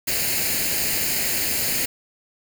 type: noise with comb filter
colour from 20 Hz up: white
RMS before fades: -23 dBFS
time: 0.07-1.86 s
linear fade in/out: 10 ms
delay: 0.43 ms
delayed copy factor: +0.65
effects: none